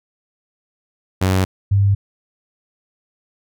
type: tone pair in turn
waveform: sawtooth / sine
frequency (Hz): 94 / 99.59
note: F#2 / G2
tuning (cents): +28 / +28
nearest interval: minor second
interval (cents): 100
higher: second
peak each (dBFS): -10 / -11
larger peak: first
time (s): 1.21-1.45 / 1.71-1.95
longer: neither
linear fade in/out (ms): 10
effects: none